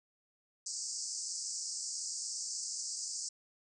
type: band-pass noise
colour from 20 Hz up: white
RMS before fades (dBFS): -40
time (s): 0.66-3.29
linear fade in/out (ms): 5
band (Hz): 4700 to 8300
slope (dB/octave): 96
effects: none